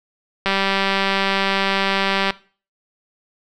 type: click train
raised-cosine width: 0.3 ms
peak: -3 dBFS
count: 361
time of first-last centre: 0.46-2.306 s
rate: 195 Hz
effects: noise-tail reverb RT60 0.4 s tail -20 dB re dry